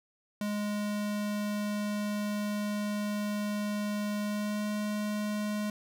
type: tone with pitch glide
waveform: square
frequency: 207.7 to 209.6 Hz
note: G#3 to G#3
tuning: 0 to +16 cents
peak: -31 dBFS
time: 0.41-5.7 s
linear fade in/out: 2 ms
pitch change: +16 cents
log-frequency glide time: 4.22-4.66 s
effects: none